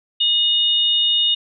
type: tone pair together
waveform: sine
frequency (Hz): 2900 / 3656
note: F#7 / A#7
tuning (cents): -35 / -34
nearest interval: major third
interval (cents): 401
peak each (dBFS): -17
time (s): 0.2-1.35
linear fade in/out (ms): 10
effects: none